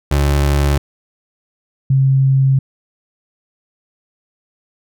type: tone pair in turn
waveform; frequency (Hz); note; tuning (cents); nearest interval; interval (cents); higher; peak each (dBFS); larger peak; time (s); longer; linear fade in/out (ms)
30% pulse / sine; 71.2 / 134.41; C#2 / C3; +47 / +47; major seventh; 1100; second; -9; neither; 0.11-0.78 / 1.9-2.59; second; 5
effects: none